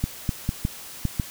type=clicks; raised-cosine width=5 ms; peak=-10 dBFS; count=6; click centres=0.04 / 0.292 / 0.491 / 0.651 / 1.053 / 1.198 s; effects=white hiss -40 dBFS RMS until 1.3 s